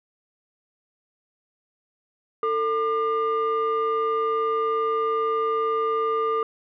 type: tone pair together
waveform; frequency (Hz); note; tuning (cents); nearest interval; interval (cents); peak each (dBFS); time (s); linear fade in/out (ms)
sine; 447.2 / 1200; A4 / D6; +28 / +37; octave + perfect fourth; 1709; -22; 2.43-6.43; 2
effects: tanh soft clip ceiling -17 dBFS